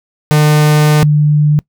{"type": "tone pair in turn", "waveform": ["45% pulse", "sine"], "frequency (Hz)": [150.9, 149.25], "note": ["D3", "D3"], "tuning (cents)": [47, 28], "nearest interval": "unison", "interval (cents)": 19, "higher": "first", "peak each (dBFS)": -6, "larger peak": "neither", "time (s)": [[0.31, 1.03], [1.03, 1.59]], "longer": "first", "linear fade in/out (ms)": 0, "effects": ["noise-tail reverb RT60 0.1 s tail -24 dB re dry"]}